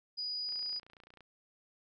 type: tone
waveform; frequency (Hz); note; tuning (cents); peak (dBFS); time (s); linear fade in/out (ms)
sine; 4923; D#8; -19; -35; 0.17-0.8; 20
type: click train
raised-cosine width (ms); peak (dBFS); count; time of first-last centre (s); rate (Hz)
0.3; -40; 22; 0.49-1.207; 29.3
effects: none